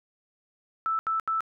sine tone bursts, 1318.5 Hz, E6, in tune, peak -24 dBFS, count 3, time 0.86-1.406 s, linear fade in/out 0 ms, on 130 ms, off 78 ms, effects none

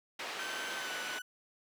white band-pass noise, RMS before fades -41 dBFS, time 0.19-1.19 s, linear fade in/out 5 ms, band 330 to 3000 Hz, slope 12 dB/octave
35% pulse tone with pitch glide, 1540 to 1488.4 Hz, G6 to F#6, -31 to +10 cents, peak -39 dBFS, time 0.39-1.22 s, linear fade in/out 5 ms, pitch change -59 cents, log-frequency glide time 0.77-0.91 s
effects none

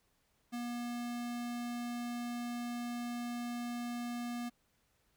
square tone, 240 Hz, B3, 49 cents flat, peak -38 dBFS, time 0.52-4.5 s, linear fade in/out 20 ms, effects pink hiss -75 dBFS RMS until 5.16 s

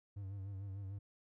triangle tone with vibrato, 98 Hz, G2, in tune, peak -40 dBFS, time 0.16-0.99 s, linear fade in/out 10 ms, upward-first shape sine, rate 6.7 Hz, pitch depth 57 cents each way, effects none

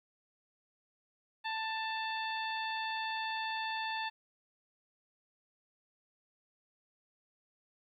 harmonic tone, 885 Hz, A5, 10 cents sharp, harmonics 1 / 2 / 3 / 4 / 5, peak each -37 / -40 / -43 / -44 / -48 dBFS, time 1.44-4.1 s, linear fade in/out 20 ms, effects 12-bit

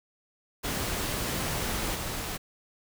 pink noise with level steps, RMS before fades -31 / -34 dBFS, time 0.63-2.38 s, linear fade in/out 20 ms, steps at 1.95 s, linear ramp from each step 5 ms, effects none

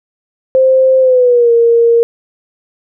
sine tone with pitch glide, 523.3 to 466.2 Hz, C5 to A#4, 0 to 0 cents, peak -5 dBFS, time 0.55-2.03 s, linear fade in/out 0 ms, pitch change -200 cents, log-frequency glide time 1-1.52 s, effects none

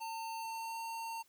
square tone with pitch glide, 900 to 911 Hz, A5 to A#5, +39 to -40 cents, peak -40 dBFS, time 0-1.23 s, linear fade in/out 20 ms, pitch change +21 cents, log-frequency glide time 0.4-0.79 s, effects white hiss -70 dBFS RMS until 1.28 s

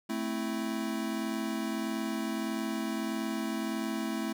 square chord, A minor, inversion none, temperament equal, 220 / 261.6 / 329.6 Hz, A3 / C4 / E4, 0 / 0 / 0 cents, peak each -35 / -38 / -37 dBFS, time 0.09-4.33 s, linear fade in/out 10 ms, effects none

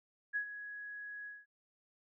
sine tone with ADSR envelope, 1671 Hz, G#6, 10 cents sharp, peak -31 dBFS, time 0.33-1.46 s, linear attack 30 ms, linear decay 89 ms, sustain -12 dB, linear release 200 ms, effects none

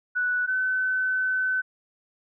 sine tone pair in turn, 1480 / 1516.3 Hz, F#6 / F#6, 0 / +42 cents, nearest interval unison, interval 42 cents, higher second, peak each -22 dBFS, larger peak neither, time 0.15-0.47 / 0.47-1.62 s, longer second, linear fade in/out 20 ms, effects none

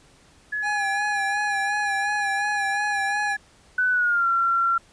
sine tone, 1698 Hz, G#6, 38 cents sharp, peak -24 dBFS, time 0.52-3.37 s, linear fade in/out 10 ms
square tone with vibrato, 809 Hz, G#5, 46 cents flat, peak -26 dBFS, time 0.62-3.37 s, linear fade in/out 50 ms, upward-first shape sine, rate 2.8 Hz, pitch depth 45 cents each way
sine tone with pitch glide, 1498 to 1365.8 Hz, F#6 to F6, +21 to -39 cents, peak -18 dBFS, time 3.78-4.78 s, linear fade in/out 5 ms, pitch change -160 cents, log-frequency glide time 3.91-4.27 s
effects pink hiss -55 dBFS RMS until 4.92 s + resampled to 22050 Hz

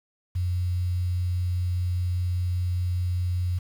sine tone with quantisation, 89.5 Hz, F2, 43 cents sharp, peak -23 dBFS, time 0.35-3.59 s, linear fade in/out 10 ms, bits 8, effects none

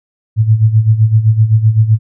sine tone with tremolo, 110 Hz, A2, in tune, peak -3 dBFS, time 0.36-1.99 s, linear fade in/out 50 ms, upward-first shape sine, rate 7.8 Hz, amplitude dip 75%, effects none

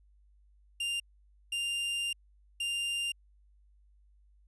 45% pulse tone bursts at uneven times, 2794 Hz, F7, in tune, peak -31 dBFS, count 3, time 0.8-1 / 1.52-2.13 / 2.6-3.12 s, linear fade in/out 5 ms, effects added 50 Hz sine -60 dBFS peak until 4.47 s + resampled to 24000 Hz

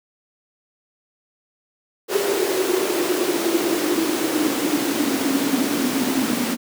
pink noise with high-pass filter sweep, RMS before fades -21 dBFS, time 2.08-6.57 s, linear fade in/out 50 ms, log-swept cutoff 400 to 240 Hz, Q 9, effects none

